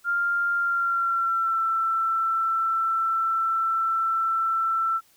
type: tone with pitch glide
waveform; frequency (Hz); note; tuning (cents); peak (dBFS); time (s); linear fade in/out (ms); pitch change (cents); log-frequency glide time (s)
sine; 1396.9 to 1336.1; F6 to E6; 0 to +23; -21; 0.04-5.01; 50; -77; 0.55-1.61
effects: white hiss -60 dBFS RMS until 5.16 s